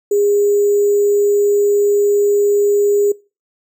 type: tone with sample-and-hold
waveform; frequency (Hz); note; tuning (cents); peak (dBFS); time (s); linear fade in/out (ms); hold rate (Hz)
sine; 408.6; G#4; -28; -11; 0.11-3.12; 5; 7350
effects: noise-tail reverb RT60 0.3 s tail -22 dB re dry